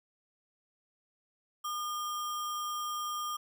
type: tone with sample-and-hold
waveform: sine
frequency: 1211 Hz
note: D#6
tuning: 47 cents flat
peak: -33 dBFS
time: 1.64-3.37 s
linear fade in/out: 10 ms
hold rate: 4410 Hz
effects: none